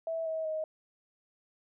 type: tone with pitch steps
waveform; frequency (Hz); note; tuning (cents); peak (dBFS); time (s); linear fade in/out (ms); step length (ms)
sine; 654 / 640.5 / 627.4; E5 / E5 / D#5; -14 / -50 / +14; -31; 0.07-0.64; 2; 190
effects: none